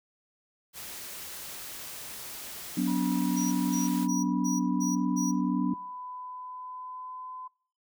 white noise, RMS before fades -41 dBFS, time 0.73-4.08 s, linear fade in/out 50 ms
sine chord, B minor, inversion second, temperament equal with one note detuned, 185 / 246.9 / 288.3 Hz, F#3 / B3 / D4, 0 / 0 / -32 cents, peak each -29 dBFS, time 2.77-5.74 s, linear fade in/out 5 ms
sine tone with pitch glide, 968 to 1016.1 Hz, B5 to B5, -35 to +49 cents, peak -38 dBFS, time 2.87-7.48 s, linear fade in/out 10 ms, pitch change +84 cents, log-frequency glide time 3.44-7.32 s
square tone bursts, 5800 Hz, F#8, 35 cents flat, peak -33 dBFS, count 6, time 3.36-5.32 s, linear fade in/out 20 ms, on 160 ms, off 200 ms
effects noise-tail reverb RT60 0.5 s tail -23 dB re dry

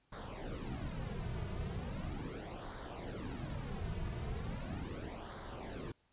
brown noise with flanger, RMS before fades -42 dBFS, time 0.12-5.92 s, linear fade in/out 5 ms, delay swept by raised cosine 0.37 to 3.77 ms, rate 0.38 Hz, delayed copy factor -0.7, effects pink hiss -75 dBFS RMS until 6.12 s + resampled to 8000 Hz

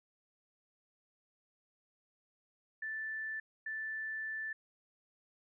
sine tone bursts at uneven times, 1760 Hz, A6, in tune, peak -37 dBFS, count 2, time 2.82-3.4 / 3.66-4.53 s, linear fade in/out 5 ms, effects none

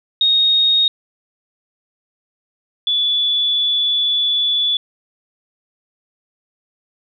sine tone pair in turn, 3729 / 3446 Hz, A#7 / A7, 0 / -37 cents, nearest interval minor second, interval 137 cents, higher first, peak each -11 / -14 dBFS, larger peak first, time 0.21-0.88 / 2.87-4.77 s, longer second, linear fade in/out 2 ms, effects none

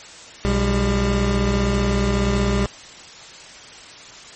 25% pulse tone pair together, 61.63 / 200 Hz, B1 / G3, -3 / +35 cents, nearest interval octave + minor sixth, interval 2038 cents, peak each -16 dBFS, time 0.45-2.66 s, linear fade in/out 0 ms, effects white hiss -40 dBFS RMS until 4.35 s + MP3 32 kbps

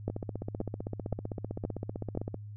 two click trains, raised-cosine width 2 ms, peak -18 / -22 dBFS, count 5 / 36, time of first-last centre 0.08-2.174 / 0.1-2.344 s, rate 1.91 / 15.6 Hz, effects added 104 Hz sine -41 dBFS peak until 2.56 s

